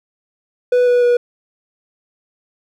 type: tone with pitch steps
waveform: triangle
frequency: 493.9 / 489.1 / 484.3 Hz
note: B4 / B4 / B4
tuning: 0 / -17 / -34 cents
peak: -8 dBFS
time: 0.72-1.17 s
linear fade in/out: 5 ms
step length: 150 ms
effects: none